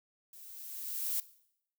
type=noise with level ramp; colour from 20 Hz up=violet; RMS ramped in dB=-53 to -32 dBFS; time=0.33-1.2 s; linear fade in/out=2 ms; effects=noise-tail reverb RT60 0.7 s tail -18 dB re dry